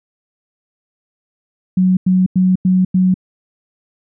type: tone bursts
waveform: sine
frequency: 185 Hz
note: F#3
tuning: in tune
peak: -9 dBFS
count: 5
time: 1.77-3.142 s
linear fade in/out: 5 ms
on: 200 ms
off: 93 ms
effects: none